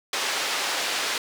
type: band-pass noise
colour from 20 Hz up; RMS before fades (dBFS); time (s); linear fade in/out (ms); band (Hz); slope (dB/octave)
white; -27; 0.13-1.18; 2; 410 to 4600; 12
effects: none